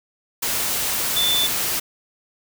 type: tone in noise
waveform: sine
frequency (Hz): 3520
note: A7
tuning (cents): 0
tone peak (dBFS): -18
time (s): 1.16-1.47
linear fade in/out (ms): 10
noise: white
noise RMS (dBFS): -23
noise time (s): 0.42-1.8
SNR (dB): +2
effects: none